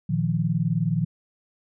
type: chord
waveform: sine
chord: Bb suspended fourth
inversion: none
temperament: equal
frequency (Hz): 116.54 / 155.56 / 174.61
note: Bb2 / Eb3 / F3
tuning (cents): 0 / 0 / 0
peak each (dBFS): -27 / -24 / -25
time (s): 0.09-1.05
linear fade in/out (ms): 10
effects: none